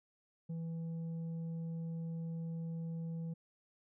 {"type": "tone with tanh clipping", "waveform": "triangle", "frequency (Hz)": 164.81, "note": "E3", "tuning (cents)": 0, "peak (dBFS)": -39, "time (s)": [0.49, 3.34], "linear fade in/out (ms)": 10, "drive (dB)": 9, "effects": []}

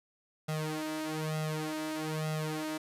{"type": "tone with flanger", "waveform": "sawtooth", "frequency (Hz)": 155.56, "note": "D#3", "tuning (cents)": 0, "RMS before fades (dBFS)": -35, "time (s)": [0.48, 2.78], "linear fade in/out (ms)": 10, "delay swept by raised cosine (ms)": [1.5, 3.4], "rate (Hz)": 1.1, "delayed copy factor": 0.95, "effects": ["resampled to 32000 Hz", "9-bit"]}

